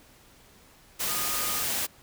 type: tone in noise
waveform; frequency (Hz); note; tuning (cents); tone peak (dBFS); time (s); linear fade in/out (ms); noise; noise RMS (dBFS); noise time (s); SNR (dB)
sine; 1232; D#6; -17; -37; 1.07-1.64; 20; white; -29; 0.99-1.87; -11
effects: pink hiss -56 dBFS RMS until 2.02 s